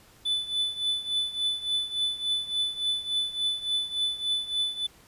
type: tone with tremolo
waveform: triangle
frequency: 3493 Hz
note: A7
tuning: 13 cents flat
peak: -21 dBFS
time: 0.25-4.87 s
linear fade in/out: 10 ms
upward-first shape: triangle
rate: 3.5 Hz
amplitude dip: 85%
effects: pink hiss -56 dBFS RMS until 5.07 s + resampled to 32000 Hz